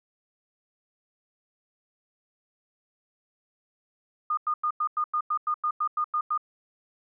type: tone bursts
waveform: sine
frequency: 1222 Hz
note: D#6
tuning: 32 cents flat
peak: -23 dBFS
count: 13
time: 4.3-6.377 s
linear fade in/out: 5 ms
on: 73 ms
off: 94 ms
effects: none